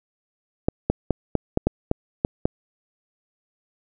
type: clicks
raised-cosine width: 2 ms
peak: -5 dBFS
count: 9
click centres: 0.685 / 0.9 / 1.107 / 1.353 / 1.574 / 1.67 / 1.914 / 2.249 / 2.455 s
effects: none